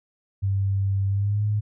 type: tone with pitch glide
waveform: sine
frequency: 98 to 105.03 Hz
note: G2 to G#2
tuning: 0 to +20 cents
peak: -20 dBFS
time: 0.42-1.61 s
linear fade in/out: 20 ms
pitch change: +120 cents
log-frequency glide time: 1.08-1.44 s
effects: none